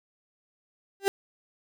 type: tone with exponential growth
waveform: 35% pulse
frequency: 394 Hz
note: G4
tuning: 9 cents sharp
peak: -15 dBFS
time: 1-1.08 s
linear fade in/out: 0 ms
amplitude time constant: 16 ms
effects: none